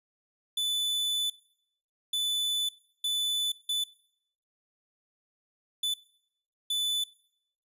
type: tone bursts at uneven times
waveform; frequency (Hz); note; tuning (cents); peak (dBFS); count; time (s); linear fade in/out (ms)
45% pulse; 3492; A7; -14; -27; 6; 0.57-1.3 / 2.13-2.69 / 3.04-3.52 / 3.69-3.84 / 5.83-5.94 / 6.7-7.04; 5
effects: noise-tail reverb RT60 0.7 s tail -21 dB re dry + resampled to 32000 Hz